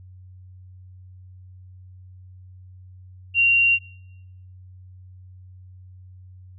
sine tone, 2760 Hz, F7, 21 cents flat, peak -14 dBFS, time 3.34-3.79 s, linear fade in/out 50 ms, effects noise-tail reverb RT60 0.9 s tail -23 dB re dry + added 92 Hz sine -42 dBFS peak until 6.58 s

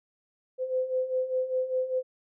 sine beating tone pair, 510 / 515 Hz, C5 / C5, -44 / -28 cents, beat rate 5 Hz, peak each -32 / -27 dBFS, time 0.58-2.03 s, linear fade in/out 50 ms, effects none

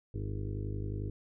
harmonic tone with a mistuned harmonic, 51.2 Hz, G#1, 24 cents flat, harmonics 1 / 2 / 3 / 4 / 5 / 6 / 7 / 8 / 9, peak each -39 / -36 / -46 / -50 / -50 / -46 / -50 / -47 / -53 dBFS, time 0.14-1.1 s, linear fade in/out 5 ms, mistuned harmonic 7, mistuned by -50 cents, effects none

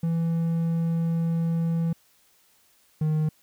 triangle tone pair in turn, 166 / 155.03 Hz, E3 / D#3, +12 / -6 cents, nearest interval minor second, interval 118 cents, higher first, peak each -20 / -19 dBFS, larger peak second, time 0.03-1.93 / 3.01-3.29 s, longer first, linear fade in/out 5 ms, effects white hiss -62 dBFS RMS until 3.42 s

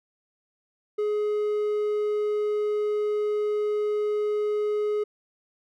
triangle tone, 420 Hz, G#4, 19 cents sharp, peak -21 dBFS, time 0.98-5.04 s, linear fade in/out 10 ms, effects none

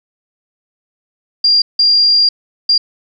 sine tone bursts at uneven times, 4784 Hz, D8, 31 cents sharp, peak -7 dBFS, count 3, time 1.44-1.62 / 1.79-2.29 / 2.69-2.78 s, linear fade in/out 5 ms, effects none

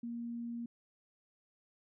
sine tone, 235.3 Hz, A#3, 16 cents sharp, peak -38 dBFS, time 0.03-0.66 s, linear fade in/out 5 ms, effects none

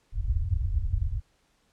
white low-pass noise, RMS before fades -27 dBFS, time 0.12-1.22 s, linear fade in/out 50 ms, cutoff 100 Hz, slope 48 dB/octave, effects pink hiss -68 dBFS RMS until 1.72 s + low-pass 9000 Hz 12 dB/octave

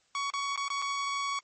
sawtooth tone with dropouts, 1121 Hz, C#6, 19 cents sharp, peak -26 dBFS, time 0.15-1.39 s, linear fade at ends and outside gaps 1 ms, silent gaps 0.302-0.337 / 0.56-0.575 / 0.681-0.702 / 0.818-0.822 s, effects white hiss -69 dBFS RMS until 1.43 s + MP3 32 kbps

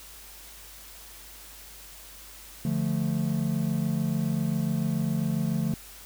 triangle chord, D minor, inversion none, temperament equal with one note detuned, 146.83 / 174.01 / 220 Hz, D3 / F3 / A3, 0 / -6 / 0 cents, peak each -27 dBFS, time 2.65-5.74 s, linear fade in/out 2 ms, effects added 50 Hz sine -52 dBFS peak until 6.05 s + white hiss -47 dBFS RMS until 6.05 s

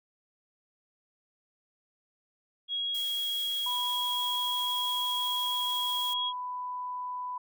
sine tone, 3302 Hz, G#7, 11 cents flat, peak -29 dBFS, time 2.68-6.33 s, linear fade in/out 50 ms
blue noise, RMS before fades -42 dBFS, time 2.94-6.14 s, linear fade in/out 10 ms
sine tone with pitch glide, 989 to 995.3 Hz, B5 to B5, +2 to +13 cents, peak -33 dBFS, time 3.66-7.38 s, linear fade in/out 5 ms, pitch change +11 cents, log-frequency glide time 4.13-4.85 s
effects none

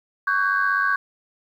sine tone cluster, 1123 / 1520 / 1616 Hz, C#6 / F#6 / G#6, +22 / +46 / -48 cents, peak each -22 dBFS, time 0.27-0.96 s, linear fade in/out 5 ms, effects tanh soft clip ceiling -10 dBFS + 9-bit

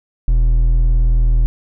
sine tone with hard clipping, 40.59 Hz, E1, 26 cents flat, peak -11 dBFS, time 0.28-1.46 s, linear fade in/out 0 ms, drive 5 dB, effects none

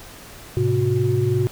sine tone cluster, 107.3 / 129.9 / 365.5 Hz, A2 / C3 / F#4, -43 / -12 / -21 cents, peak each -21 dBFS, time 0.57-1.47 s, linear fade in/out 0 ms, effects pink hiss -41 dBFS RMS until 1.51 s

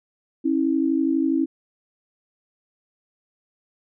sine tone pair together, 271.3 / 323.5 Hz, C#4 / E4, -37 / -32 cents, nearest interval minor third, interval 305 cents, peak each -21 dBFS, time 0.44-1.46 s, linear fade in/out 20 ms, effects none

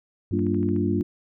sine tone with vibrato, 98 Hz, G2, in tune, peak -27 dBFS, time 0.31-1.01 s, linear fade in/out 0 ms, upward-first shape sine, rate 17 Hz, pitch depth 32 cents each way
sine chord, G minor seventh, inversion none, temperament equal with one note detuned, 192.3 / 233.1 / 293.7 / 349.2 Hz, G3 / Bb3 / D4 / F4, -33 / 0 / 0 / 0 cents, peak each -27 dBFS, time 0.32-1.03 s, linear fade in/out 10 ms
clicks, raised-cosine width 0.5 ms, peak -34 dBFS, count 6, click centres 0.392 / 0.467 / 0.545 / 0.63 / 0.689 / 0.763 s
effects none

